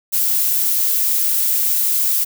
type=noise; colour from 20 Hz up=violet; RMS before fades=-17 dBFS; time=0.12-2.25 s; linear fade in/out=20 ms; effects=none